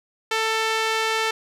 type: tone with band-pass filter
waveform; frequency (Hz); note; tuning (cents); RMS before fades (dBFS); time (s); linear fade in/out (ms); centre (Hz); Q
sawtooth; 443.8; A4; +15; -23; 0.31-1.31; 5; 2500; 0.64
effects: none

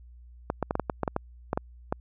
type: clicks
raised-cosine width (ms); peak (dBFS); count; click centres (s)
1; -12; 12; 0.501 / 0.627 / 0.709 / 0.754 / 0.797 / 0.898 / 1.033 / 1.078 / 1.164 / 1.531 / 1.575 / 1.925
effects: added 60 Hz sine -47 dBFS peak until 2 s

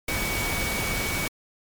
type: tone in noise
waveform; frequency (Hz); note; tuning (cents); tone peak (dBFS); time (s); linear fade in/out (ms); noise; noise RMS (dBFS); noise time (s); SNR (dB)
sine; 2254; C#7; +28; -30; 0.08-1.28; 5; pink; -28; 0.08-1.28; -5
effects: MP3 96 kbps

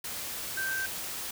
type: tone in noise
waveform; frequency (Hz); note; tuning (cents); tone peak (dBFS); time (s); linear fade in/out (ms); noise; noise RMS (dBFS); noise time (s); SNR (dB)
sine; 1562; G6; -7; -30; 0.57-0.86; 5; white; -37; 0.04-1.31; +4
effects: none

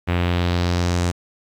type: tone with low-pass filter sweep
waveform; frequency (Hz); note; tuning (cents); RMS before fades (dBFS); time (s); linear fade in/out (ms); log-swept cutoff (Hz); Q
sawtooth; 87.8; F2; +10; -20; 0.07-1.12; 20; 2500 to 7900; 1.9
effects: 8-bit

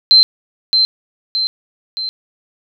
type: tone with echo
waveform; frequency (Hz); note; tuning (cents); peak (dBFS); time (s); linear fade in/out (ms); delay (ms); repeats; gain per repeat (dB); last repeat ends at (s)
sine; 4108; C8; -33; -4; 0.11-0.23; 0; 620; 3; -5; 2.09
effects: none

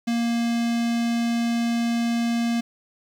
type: tone with notch filter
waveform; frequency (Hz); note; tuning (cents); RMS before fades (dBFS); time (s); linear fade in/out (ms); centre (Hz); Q
square; 234; A#3; +7; -23; 0.07-2.61; 10; 1000; 1.1
effects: low-pass 7000 Hz 12 dB/octave + 8-bit

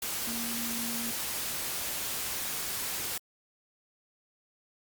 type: tone in noise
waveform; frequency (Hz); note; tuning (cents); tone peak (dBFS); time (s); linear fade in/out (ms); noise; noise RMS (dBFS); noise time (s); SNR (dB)
sine; 233.1; A#3; 0; -37; 0.27-1.11; 5; white; -34; 0.02-3.18; -6
effects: Opus 48 kbps

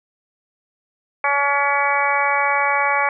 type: harmonic tone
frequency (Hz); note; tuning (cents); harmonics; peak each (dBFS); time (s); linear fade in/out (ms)
283.1; C#4; +37; 2 / 3 / 4 / 5 / 6 / 7 / 8; -26 / -21 / -22 / -26 / -26 / -25 / -22; 1.24-3.09; 2
effects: none

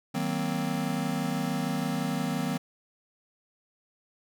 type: chord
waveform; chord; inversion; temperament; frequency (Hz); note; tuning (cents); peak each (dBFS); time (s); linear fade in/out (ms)
square; C half-diminished seventh; first; just; 156.98 / 188.37 / 235.5 / 261.6; Eb3 / Gb3 / Bb3 / C4; +16 / +31 / +18 / 0; -34; 0.14-2.58; 10
effects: none

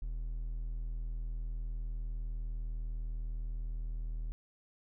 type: tone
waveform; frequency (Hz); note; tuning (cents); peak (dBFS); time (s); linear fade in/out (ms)
triangle; 39.93; D#1; +46; -33; 0.02-4.32; 0
effects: none

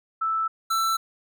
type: tone pair in turn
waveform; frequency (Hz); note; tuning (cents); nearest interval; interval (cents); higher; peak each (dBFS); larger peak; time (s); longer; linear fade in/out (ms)
sine / square; 1318.5 / 1332.3; E6 / E6; 0 / +18; unison; 18; second; -22; neither; 0.21-0.48 / 0.7-0.97; neither; 10
effects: none

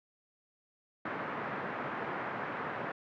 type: band-pass noise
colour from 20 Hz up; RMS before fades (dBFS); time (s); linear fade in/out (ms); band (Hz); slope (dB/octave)
white; -38; 1.05-2.92; 5; 120 to 1700; 24
effects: none

